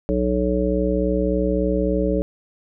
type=harmonic tone; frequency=61.74 Hz; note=B1; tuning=in tune; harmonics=1 / 3 / 5 / 7 / 9; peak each=-24 / -24 / -24 / -24 / -24 dBFS; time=0.09-2.22 s; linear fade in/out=0 ms; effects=none